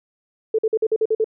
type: tone bursts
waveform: sine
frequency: 440 Hz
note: A4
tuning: in tune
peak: -15 dBFS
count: 8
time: 0.54-1.244 s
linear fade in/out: 5 ms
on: 46 ms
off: 48 ms
effects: none